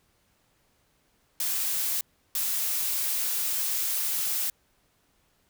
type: noise bursts at uneven times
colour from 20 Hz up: blue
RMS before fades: -28 dBFS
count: 2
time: 1.4-2.01 / 2.35-4.5 s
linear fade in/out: 2 ms
effects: pink hiss -68 dBFS RMS until 5.49 s